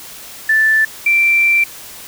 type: tone pair in turn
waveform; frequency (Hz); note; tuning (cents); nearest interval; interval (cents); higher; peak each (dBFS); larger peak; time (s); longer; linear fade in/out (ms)
sine; 1760 / 2349; A6 / D7; 0 / 0; perfect fourth; 500; second; -9; neither; 0.49-0.85 / 1.06-1.64; second; 5
effects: white hiss -34 dBFS RMS until 2.07 s